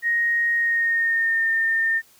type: tone with pitch glide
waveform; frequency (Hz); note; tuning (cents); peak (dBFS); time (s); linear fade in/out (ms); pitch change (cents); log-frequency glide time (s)
sine; 1871 to 1813.5; A#6 to A#6; +6 to -48; -18; 0.02-2.02; 50; -54; 0.54-1.48
effects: white hiss -55 dBFS RMS until 2.19 s